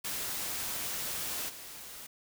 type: noise with level steps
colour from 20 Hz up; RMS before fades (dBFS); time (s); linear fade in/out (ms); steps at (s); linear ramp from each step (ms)
white; -36 / -46; 0.04-2.07; 10; 1.48; 20
effects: none